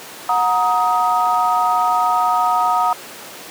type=tone cluster; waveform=sine; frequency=730 / 938 / 1255 Hz; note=F#5 / A#5 / D#6; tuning=-24 / +11 / +15 cents; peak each=-18 dBFS; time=0.29-2.93 s; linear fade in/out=2 ms; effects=pink hiss -34 dBFS RMS until 3.5 s + high-pass 300 Hz 12 dB/octave